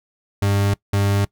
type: tone pair in turn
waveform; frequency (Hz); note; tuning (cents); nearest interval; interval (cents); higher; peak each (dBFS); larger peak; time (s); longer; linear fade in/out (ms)
40% pulse; 100.3 / 100.3; G2 / G2; +40 / +40; unison; 0; neither; -15; neither; 0.42-0.74 / 0.93-1.25; neither; 5
effects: noise-tail reverb RT60 0.1 s tail -22 dB re dry